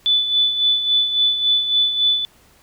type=tone with tremolo; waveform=sine; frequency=3484 Hz; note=A7; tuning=18 cents flat; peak=-12 dBFS; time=0.06-2.25 s; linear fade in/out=0 ms; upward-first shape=sine; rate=3.6 Hz; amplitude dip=60%; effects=pink hiss -53 dBFS RMS until 2.62 s